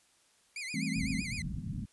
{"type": "tone with vibrato", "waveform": "sawtooth", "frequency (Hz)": 2248, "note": "C#7", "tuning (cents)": 24, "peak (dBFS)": -34, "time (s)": [0.56, 1.42], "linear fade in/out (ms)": 2, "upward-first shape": "sine", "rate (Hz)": 7.9, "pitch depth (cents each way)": 180}
{"type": "chord", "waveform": "sine", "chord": "A minor seventh", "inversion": "second", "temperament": "just", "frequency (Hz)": [165, 198, 220, 264], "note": ["E3", "G3", "A3", "C4"], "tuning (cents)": [2, 18, 0, 16], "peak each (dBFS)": -37, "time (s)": [0.74, 1.22], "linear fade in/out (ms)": 5}
{"type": "low-pass noise", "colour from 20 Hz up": "white", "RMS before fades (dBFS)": -38, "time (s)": [0.95, 1.86], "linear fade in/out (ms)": 20, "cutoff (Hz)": 230, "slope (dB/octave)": 48}
{"effects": ["white hiss -67 dBFS RMS until 1.92 s", "resampled to 24000 Hz"]}